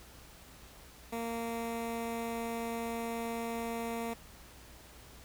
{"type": "tone with notch filter", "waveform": "15% pulse", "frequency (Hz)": 230.9, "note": "A#3", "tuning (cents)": -16, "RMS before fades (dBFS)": -37, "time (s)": [1.12, 4.14], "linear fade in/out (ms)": 10, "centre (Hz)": 4700, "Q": 1.5, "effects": ["added 60 Hz sine -58 dBFS peak until 5.24 s", "pink hiss -55 dBFS RMS until 5.24 s"]}